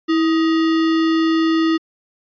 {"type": "tone with sample-and-hold", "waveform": "sine", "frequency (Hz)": 324.8, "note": "E4", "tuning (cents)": -26, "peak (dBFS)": -13, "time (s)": [0.08, 1.78], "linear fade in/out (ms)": 20, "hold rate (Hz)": 1575, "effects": ["resampled to 11025 Hz"]}